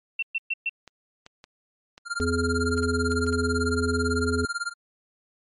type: tone bursts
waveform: sine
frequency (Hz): 2705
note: E7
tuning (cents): +44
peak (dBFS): -23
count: 4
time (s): 0.19-0.694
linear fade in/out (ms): 5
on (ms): 36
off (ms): 120
type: clicks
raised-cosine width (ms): 0.2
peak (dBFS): -27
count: 10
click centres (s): 0.877 / 1.264 / 1.441 / 1.979 / 2.202 / 2.778 / 2.832 / 3.119 / 3.266 / 3.328
type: tone with tremolo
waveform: square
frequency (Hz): 1396.9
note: F6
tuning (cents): 0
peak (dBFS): -25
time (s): 2.05-4.74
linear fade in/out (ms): 50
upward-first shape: sine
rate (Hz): 18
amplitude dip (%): 95
type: harmonic tone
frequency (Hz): 84.3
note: E2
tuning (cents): +39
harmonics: 1 / 3 / 5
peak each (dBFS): -27 / -27 / -27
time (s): 2.2-4.45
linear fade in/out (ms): 0
effects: MP3 48 kbps